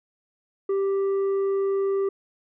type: tone with tanh clipping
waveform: triangle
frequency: 392 Hz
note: G4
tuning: in tune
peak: -22 dBFS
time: 0.69-2.09 s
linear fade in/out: 5 ms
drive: 9 dB
effects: none